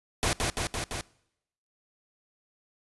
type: noise with echo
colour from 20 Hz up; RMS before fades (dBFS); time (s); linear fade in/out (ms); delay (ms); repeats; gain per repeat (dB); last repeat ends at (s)
pink; -26; 0.23-0.33; 0; 170; 4; -2; 1.01
effects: noise-tail reverb RT60 0.8 s tail -23 dB re dry + resampled to 24000 Hz